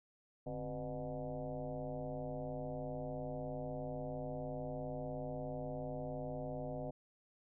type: tone with frequency modulation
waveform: sine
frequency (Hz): 379.2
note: F#4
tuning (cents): +43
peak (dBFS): -39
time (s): 0.46-6.91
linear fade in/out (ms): 10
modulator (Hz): 117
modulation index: 2.8
effects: none